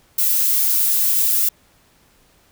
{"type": "noise with flanger", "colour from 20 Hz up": "violet", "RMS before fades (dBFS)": -17, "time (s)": [0.18, 1.49], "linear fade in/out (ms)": 5, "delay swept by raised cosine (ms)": [1.4, 6.9], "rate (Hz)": 0.78, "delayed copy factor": 0.65, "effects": ["pink hiss -56 dBFS RMS until 2.51 s"]}